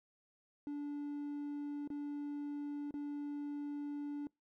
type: tone with dropouts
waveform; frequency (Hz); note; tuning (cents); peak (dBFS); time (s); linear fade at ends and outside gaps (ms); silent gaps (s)
triangle; 290; D4; -22; -36; 0.67-4.27; 1; 1.875-1.902 / 2.909-2.94
effects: noise-tail reverb RT60 0.2 s tail -26 dB re dry + tanh soft clip ceiling -32 dBFS